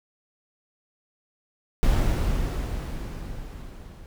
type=noise with level ramp; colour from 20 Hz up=brown; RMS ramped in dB=-20 to -43 dBFS; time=1.83-4.06 s; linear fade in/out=0 ms; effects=none